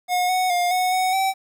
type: tone with pitch steps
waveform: square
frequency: 722 / 739 / 708 / 735 / 744 / 769 Hz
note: F#5 / F#5 / F5 / F#5 / F#5 / G5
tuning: -43 / -2 / +23 / -12 / +9 / -33 cents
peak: -19 dBFS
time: 0.08-1.34 s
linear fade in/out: 50 ms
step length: 210 ms
effects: 9-bit